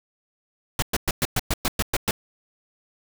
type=noise bursts; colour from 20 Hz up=pink; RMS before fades=-22 dBFS; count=10; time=0.79-2.11 s; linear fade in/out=2 ms; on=33 ms; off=110 ms; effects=none